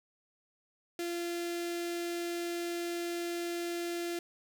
sawtooth tone with notch filter, 344 Hz, F4, 26 cents flat, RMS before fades -36 dBFS, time 0.99-4.19 s, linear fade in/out 2 ms, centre 1000 Hz, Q 1.1, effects none

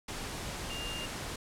sine tone in noise, 2807 Hz, F7, 8 cents sharp, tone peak -39 dBFS, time 0.7-1.06 s, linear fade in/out 5 ms, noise pink, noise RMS -39 dBFS, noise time 0.08-1.36 s, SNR -3 dB, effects low-pass 10000 Hz 12 dB/octave

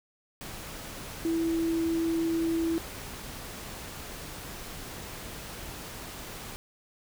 sine tone in noise, 329.6 Hz, E4, in tune, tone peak -25 dBFS, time 1.25-2.78 s, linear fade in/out 0 ms, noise pink, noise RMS -41 dBFS, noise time 0.41-6.56 s, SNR +13 dB, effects none

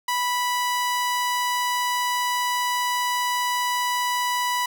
sawtooth tone, 985 Hz, B5, 5 cents flat, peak -18 dBFS, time 0.08-4.66 s, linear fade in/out 5 ms, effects none

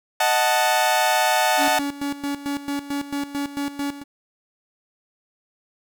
sawtooth chord, D# diminished, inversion none, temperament equal, 622.3 / 740 / 880 Hz, D#5 / F#5 / A5, 0 / 0 / 0 cents, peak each -20 / -17 / -17 dBFS, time 0.2-1.79 s, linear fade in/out 5 ms
45% pulse tone with tremolo, 283.5 Hz, C#4, 39 cents sharp, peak -23 dBFS, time 1.57-4.04 s, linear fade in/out 50 ms, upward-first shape square, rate 4.5 Hz, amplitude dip 75%
effects none

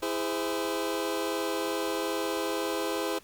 sawtooth chord, E augmented, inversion none, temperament just, 329.6 / 412 / 515 Hz, E4 / G#4 / B#4, 0 / -14 / -28 cents, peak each -29 dBFS, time 0.02-3.19 s, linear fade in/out 10 ms, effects pink hiss -56 dBFS RMS until 3.23 s

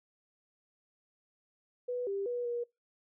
sine tone with pitch steps, 492.7 / 395.9 / 485.7 / 477.5 Hz, B4 / G4 / B4 / A#4, -4 / +17 / -29 / +42 cents, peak -32 dBFS, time 1.88-2.64 s, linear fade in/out 10 ms, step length 190 ms, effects noise-tail reverb RT60 0.2 s tail -24 dB re dry

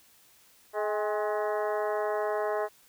harmonic tone with a mistuned harmonic, 211.7 Hz, G#3, 33 cents sharp, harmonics 2 / 3 / 4 / 5 / 6 / 7 / 8 / 9, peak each -31 / -31 / -35 / -37 / -42 / -44 / -44 / -45 dBFS, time 0.73-2.69 s, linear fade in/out 50 ms, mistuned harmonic 4, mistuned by -50 cents, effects white hiss -60 dBFS RMS until 2.88 s

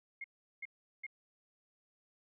sine tone bursts, 2142 Hz, C7, 40 cents sharp, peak -40 dBFS, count 3, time 0.21-1.066 s, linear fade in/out 5 ms, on 32 ms, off 380 ms, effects none

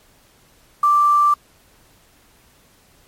sine tone with quantisation, 1174.7 Hz, D6, in tune, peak -11 dBFS, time 0.83-1.34 s, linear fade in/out 5 ms, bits 6, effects pink hiss -54 dBFS RMS until 3.07 s + MP3 64 kbps

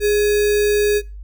sine tone with sample-and-hold, 415.3 Hz, G#4, in tune, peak -13 dBFS, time 0-1.02 s, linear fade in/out 50 ms, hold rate 2100 Hz, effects noise-tail reverb RT60 0.3 s tail -24 dB re dry + added 50 Hz sine -31 dBFS peak until 1.23 s

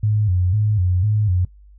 sine tone with vibrato, 98 Hz, G2, in tune, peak -15 dBFS, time 0.03-1.45 s, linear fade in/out 5 ms, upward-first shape square, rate 2 Hz, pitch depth 140 cents each way, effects noise-tail reverb RT60 0.1 s tail -18 dB re dry + added 50 Hz sine -43 dBFS peak until 1.78 s

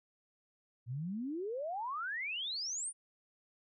sine exponential sweep, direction up, 113 to 9620 Hz, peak -36 dBFS, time 0.86-2.93 s, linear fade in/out 50 ms, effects none

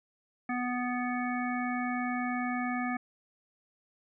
harmonic tone, 247.3 Hz, B3, 3 cents sharp, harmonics 1 / 3 / 5 / 7 / 9, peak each -32 / -36 / -39 / -39 / -40 dBFS, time 0.49-2.97 s, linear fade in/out 5 ms, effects none

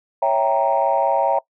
sine chord, C# diminished seventh, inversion none, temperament equal, 554.4 / 659.3 / 784 / 932.3 Hz, C#5 / E5 / G5 / Bb5, 0 / 0 / 0 / 0 cents, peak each -20 dBFS, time 0.22-1.39 s, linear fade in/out 5 ms, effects noise-tail reverb RT60 0.1 s tail -21 dB re dry + tanh soft clip ceiling -7 dBFS

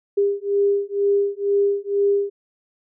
sine beating tone pair, 401.1 / 403.2 Hz, G4 / G4, +40 / +49 cents, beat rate 2.1 Hz, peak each -20 dBFS, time 0.17-2.3 s, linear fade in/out 10 ms, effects none

